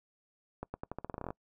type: accelerating click train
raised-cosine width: 1 ms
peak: -24 dBFS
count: 14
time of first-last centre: 0.63-1.305 s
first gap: 110 ms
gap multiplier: 0.86
effects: noise-tail reverb RT60 0.1 s tail -24 dB re dry